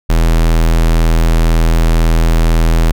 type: tone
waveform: square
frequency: 40.99 Hz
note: E1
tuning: 9 cents flat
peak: -8 dBFS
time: 0.09-2.92 s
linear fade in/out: 10 ms
effects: none